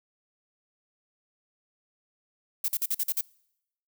violet noise bursts, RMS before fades -27 dBFS, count 7, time 2.64-3.211 s, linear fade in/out 5 ms, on 43 ms, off 45 ms, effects noise-tail reverb RT60 0.8 s tail -25 dB re dry

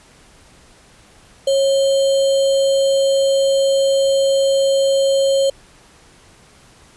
sine tone with sample-and-hold, 546 Hz, C#5, 26 cents flat, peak -12 dBFS, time 1.47-5.5 s, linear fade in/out 5 ms, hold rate 3675 Hz, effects pink hiss -48 dBFS RMS until 6.96 s + resampled to 24000 Hz

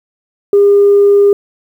sine tone, 404 Hz, G#4, 48 cents flat, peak -3 dBFS, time 0.53-1.33 s, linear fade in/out 2 ms, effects tanh soft clip ceiling 0 dBFS + 7-bit

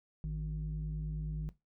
sine tone pair together, 54.81 / 154.9 Hz, A1 / D#3, -6 / -7 cents, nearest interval octave + tritone, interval 1799 cents, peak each -36 / -36 dBFS, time 0.24-1.49 s, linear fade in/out 0 ms, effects noise-tail reverb RT60 0.2 s tail -17 dB re dry + tanh soft clip ceiling -30 dBFS

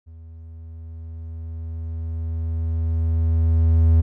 triangle tone with level ramp, 81.5 Hz, E2, 19 cents flat, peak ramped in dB -37 to -9 dBFS, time 0.06-4.02 s, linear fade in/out 20 ms, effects none

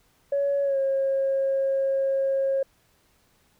sine tone with pitch glide, 562 to 541.6 Hz, C#5 to C#5, +24 to -40 cents, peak -20 dBFS, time 0.32-2.63 s, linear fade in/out 5 ms, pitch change -64 cents, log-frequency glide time 0.63-0.78 s, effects tanh soft clip ceiling -17 dBFS + pink hiss -64 dBFS RMS until 3.59 s

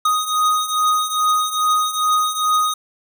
square beating tone pair, 1244.5 / 1246.9 Hz, D#6 / D#6, 0 / +3 cents, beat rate 2.4 Hz, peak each -22 / -18 dBFS, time 0.05-2.74 s, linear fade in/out 5 ms, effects none

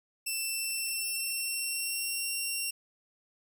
10% pulse tone with pitch glide, 2674 to 2748 Hz, E7 to F7, +24 to -29 cents, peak -23 dBFS, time 0.26-2.71 s, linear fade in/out 10 ms, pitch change +47 cents, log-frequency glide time 0.41-2.32 s, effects none

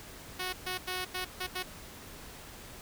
5% pulse tone bursts at uneven times, 367.6 Hz, F#4, 11 cents flat, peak -22 dBFS, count 6, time 0.39-0.53 / 0.66-0.78 / 0.87-1.05 / 1.14-1.25 / 1.4-1.47 / 1.55-1.63 s, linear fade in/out 10 ms, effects pink hiss -48 dBFS RMS until 2.81 s

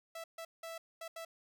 sawtooth tone bursts at uneven times, 659.3 Hz, E5, in tune, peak -39 dBFS, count 5, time 0.15-0.24 / 0.38-0.45 / 0.63-0.78 / 1.01-1.08 / 1.16-1.25 s, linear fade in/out 5 ms, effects none

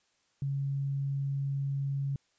sine tone, 138.59 Hz, C#3, in tune, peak -29 dBFS, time 0.42-2.16 s, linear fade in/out 2 ms, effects white hiss -72 dBFS RMS until 2.38 s + resampled to 16000 Hz

